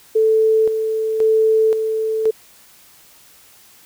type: tone with tremolo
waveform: sine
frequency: 440 Hz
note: A4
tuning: in tune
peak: -11 dBFS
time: 0.15-2.31 s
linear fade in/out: 10 ms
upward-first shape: square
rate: 0.95 Hz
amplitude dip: 50%
effects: white hiss -48 dBFS RMS until 3.85 s